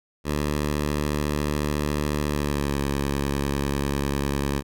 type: tone with pitch glide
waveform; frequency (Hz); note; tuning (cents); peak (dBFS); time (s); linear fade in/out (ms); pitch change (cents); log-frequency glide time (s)
10% pulse; 74 to 70.09; D2 to C#2; +14 to +20; -15; 0.24-4.63; 50; -94; 2.25-2.81
effects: none